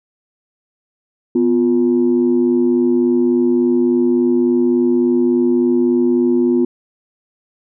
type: tone pair together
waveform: sine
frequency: 248.6 / 352.1 Hz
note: B3 / F4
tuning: +12 / +14 cents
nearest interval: tritone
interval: 602 cents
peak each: -13 dBFS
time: 1.35-6.65 s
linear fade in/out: 5 ms
effects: tanh soft clip ceiling -5 dBFS